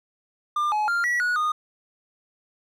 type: tone with pitch steps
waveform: triangle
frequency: 1198 / 848 / 1395 / 1936 / 1460 / 1229 Hz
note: D6 / G#5 / F6 / B6 / F#6 / D#6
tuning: +34 / +36 / -2 / -35 / -24 / -22 cents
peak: -19 dBFS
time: 0.56-1.52 s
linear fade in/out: 5 ms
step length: 160 ms
effects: none